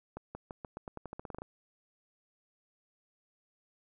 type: accelerating click train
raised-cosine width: 1 ms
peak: -27 dBFS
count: 15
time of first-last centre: 0.17-1.419 s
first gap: 180 ms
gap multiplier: 0.88
effects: none